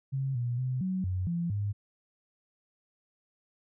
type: tone with pitch steps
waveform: sine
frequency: 134.9 / 120.9 / 128.2 / 186.8 / 92.2 / 171.1 / 102.1 Hz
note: C#3 / B2 / C3 / F#3 / F#2 / F3 / G#2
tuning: -47 / -36 / -35 / +17 / -6 / -35 / -29 cents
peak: -28 dBFS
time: 0.12-1.73 s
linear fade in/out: 20 ms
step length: 230 ms
effects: none